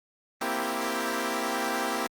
10% pulse chord, C dominant seventh, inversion third, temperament equal, 233.1 / 261.6 / 329.6 / 392 Hz, Bb3 / C4 / E4 / G4, 0 / 0 / 0 / 0 cents, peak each -25 dBFS, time 0.41-2.07 s, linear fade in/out 5 ms, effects Opus 24 kbps

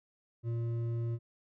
sine tone with hard clipping, 116.54 Hz, A#2, in tune, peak -33 dBFS, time 0.43-1.19 s, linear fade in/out 50 ms, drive 7 dB, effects none

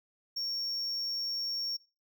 triangle tone, 5510 Hz, F8, 24 cents flat, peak -31 dBFS, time 0.36-1.77 s, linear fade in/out 10 ms, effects noise-tail reverb RT60 0.3 s tail -22 dB re dry

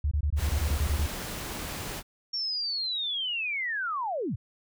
sine tone bursts, 73.5 Hz, D2, 2 cents sharp, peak -23 dBFS, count 11, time 0.04-1.063 s, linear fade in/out 5 ms, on 73 ms, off 22 ms
pink noise, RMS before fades -36 dBFS, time 0.36-2.03 s, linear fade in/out 50 ms
sine linear sweep, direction down, 5530 to 73.42 Hz, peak -28 dBFS, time 2.33-4.36 s, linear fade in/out 10 ms
effects none

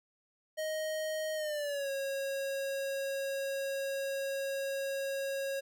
square tone with pitch glide, 625 to 547.2 Hz, D#5 to C#5, +8 to -23 cents, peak -34 dBFS, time 0.57-5.61 s, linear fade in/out 20 ms, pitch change -231 cents, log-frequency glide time 1.35-1.9 s, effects none

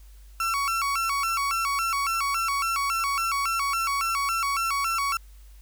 35% pulse tone with vibrato, 1229 Hz, D#6, 22 cents flat, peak -22 dBFS, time 0.4-5.17 s, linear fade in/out 2 ms, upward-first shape square, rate 3.6 Hz, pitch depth 160 cents each way, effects added 50 Hz sine -45 dBFS peak until 5.61 s + white hiss -60 dBFS RMS until 5.61 s

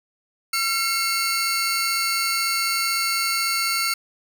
sawtooth tone cluster, 1361 / 2167 / 4524 Hz, F6 / C#7 / C#8, -45 / -40 / +34 cents, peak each -22 dBFS, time 0.53-3.94 s, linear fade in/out 5 ms, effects none

